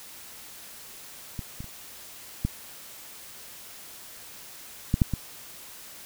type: clicks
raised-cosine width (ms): 5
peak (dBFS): -20 / -24 / -30 / -12 / -9 / -6 / -14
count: 7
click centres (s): 1.392 / 1.605 / 1.643 / 2.45 / 4.941 / 5.018 / 5.137
effects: white hiss -45 dBFS RMS until 6.05 s